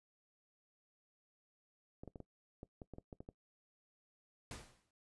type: clicks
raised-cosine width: 2 ms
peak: -35 dBFS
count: 11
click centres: 2.035 / 2.077 / 2.158 / 2.203 / 2.631 / 2.818 / 2.937 / 2.984 / 3.128 / 3.205 / 3.289 s
type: noise with exponential decay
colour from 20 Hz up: pink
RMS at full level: -46 dBFS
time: 4.51-4.91 s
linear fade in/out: 2 ms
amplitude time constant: 85 ms
effects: noise-tail reverb RT60 0.1 s tail -19 dB re dry + resampled to 24000 Hz